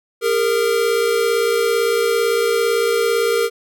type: tone pair together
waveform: square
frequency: 405.7 / 463.5 Hz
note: G#4 / A#4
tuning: -41 / -10 cents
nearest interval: major second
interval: 231 cents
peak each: -21 / -17 dBFS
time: 0.21-3.5 s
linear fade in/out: 50 ms
effects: none